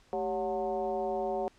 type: tone with frequency modulation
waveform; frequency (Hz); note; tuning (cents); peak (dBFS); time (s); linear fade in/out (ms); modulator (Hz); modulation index
sine; 561; C#5; +21; -29; 0.13-1.48; 0; 171; 1.5
effects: pink hiss -63 dBFS RMS until 1.58 s + low-pass 7000 Hz 12 dB/octave